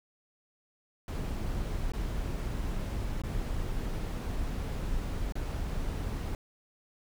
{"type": "noise with dropouts", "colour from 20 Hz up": "brown", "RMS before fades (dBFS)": -33, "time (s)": [1.08, 6.35], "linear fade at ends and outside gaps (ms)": 1, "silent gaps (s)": [[1.919, 1.935], [3.218, 3.236], [5.323, 5.354]], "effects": []}